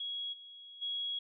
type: tone with level steps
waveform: sine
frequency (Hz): 3322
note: G#7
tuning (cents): 0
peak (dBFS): -36 / -49 / -34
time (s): 0-1.19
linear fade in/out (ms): 5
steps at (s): 0.32 / 0.81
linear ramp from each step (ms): 20
effects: none